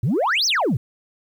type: exponential two-way sweep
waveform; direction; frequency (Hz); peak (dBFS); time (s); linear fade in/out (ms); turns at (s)
sine; up then down; 101 to 6300 to 101; -15; 0.03-0.77; 5; 0.46
effects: tanh soft clip ceiling -15 dBFS + 9-bit

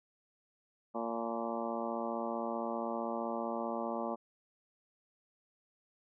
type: harmonic tone with a mistuned harmonic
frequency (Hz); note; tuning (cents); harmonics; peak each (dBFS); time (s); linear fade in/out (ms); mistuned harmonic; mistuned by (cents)
115.4; A#2; -17; 2 / 3 / 4 / 5 / 6 / 7 / 8 / 9 / 10; -40 / -43 / -44 / -40 / -43 / -43 / -46 / -46 / -46; 0.94-4.16; 20; 7; +54
effects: none

